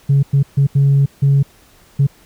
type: tone bursts at uneven times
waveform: sine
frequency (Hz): 139.2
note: C#3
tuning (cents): +8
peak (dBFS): -7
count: 6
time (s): 0.09-0.23 / 0.33-0.43 / 0.57-0.67 / 0.75-1.06 / 1.22-1.43 / 1.99-2.07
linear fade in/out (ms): 10
effects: tanh soft clip ceiling -6 dBFS + pink hiss -49 dBFS RMS until 2.25 s